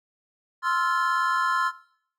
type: chord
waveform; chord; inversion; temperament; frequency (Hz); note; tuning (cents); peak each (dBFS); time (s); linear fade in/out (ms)
triangle; F major seventh; second; equal with one note detuned; 1046.5 / 1318.5 / 1396.9 / 1727.8; C6 / E6 / F6 / A6; 0 / 0 / 0 / -32; -23 / -27 / -26 / -28; 0.62-1.72; 50
effects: noise-tail reverb RT60 0.6 s tail -17 dB re dry